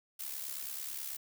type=noise with amplitude modulation; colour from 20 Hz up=blue; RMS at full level=-38 dBFS; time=0.19-1.17 s; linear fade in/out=10 ms; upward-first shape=sine; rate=69.2 Hz; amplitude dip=65%; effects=none